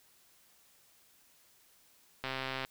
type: click train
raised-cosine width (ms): 0.3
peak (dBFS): -20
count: 55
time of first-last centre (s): 2.24-2.649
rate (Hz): 132
effects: white hiss -65 dBFS RMS until 2.7 s